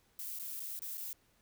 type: noise with dropouts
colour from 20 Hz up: violet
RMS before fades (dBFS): -42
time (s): 0.19-1.13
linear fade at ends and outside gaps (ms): 2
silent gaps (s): 0.389-0.396 / 0.597-0.601 / 0.792-0.819 / 0.973-0.978
effects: pink hiss -71 dBFS RMS until 1.41 s